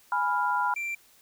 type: chord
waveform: sine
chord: F diminished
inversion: first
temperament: equal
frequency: 830.6 / 987.8 / 1396.9 Hz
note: Ab5 / Cb6 / F6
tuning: 0 / 0 / 0 cents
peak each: -30 / -26 / -29 dBFS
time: 0.12-0.74 s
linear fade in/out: 2 ms
type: tone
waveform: triangle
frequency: 2356 Hz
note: D7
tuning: 5 cents sharp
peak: -28 dBFS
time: 0.76-0.95 s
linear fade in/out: 5 ms
effects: white hiss -59 dBFS RMS until 1.21 s